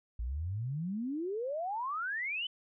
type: exponential sweep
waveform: sine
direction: up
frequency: 54 to 3087 Hz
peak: -33 dBFS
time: 0.19-2.47 s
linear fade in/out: 5 ms
effects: none